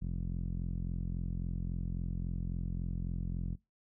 sawtooth tone with low-pass filter, 43.65 Hz, F1, in tune, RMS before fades -36 dBFS, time 0.01-3.56 s, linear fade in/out 20 ms, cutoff 180 Hz, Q 2.2, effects noise-tail reverb RT60 0.2 s tail -22 dB re dry

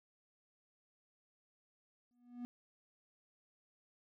triangle tone with exponential growth, 243.3 Hz, B3, 26 cents flat, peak -37 dBFS, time 2.11-2.45 s, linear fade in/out 0 ms, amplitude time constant 73 ms, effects none

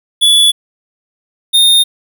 square tone pair in turn, 3434 / 3661 Hz, A7 / A#7, -43 / -32 cents, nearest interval minor second, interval 111 cents, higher second, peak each -6 dBFS, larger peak neither, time 0.21-0.52 / 1.53-1.84 s, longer neither, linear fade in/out 20 ms, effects 8-bit

